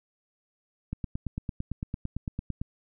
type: click train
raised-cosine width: 5 ms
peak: -19 dBFS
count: 16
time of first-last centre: 0.93-2.615 s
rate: 8.9 Hz
effects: none